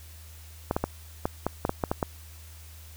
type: clicks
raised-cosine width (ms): 1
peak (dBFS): -11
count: 10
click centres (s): 0.711 / 0.765 / 0.84 / 1.255 / 1.466 / 1.651 / 1.694 / 1.838 / 1.915 / 2.028
effects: added 79 Hz sine -45 dBFS peak until 2.96 s + white hiss -52 dBFS RMS until 2.96 s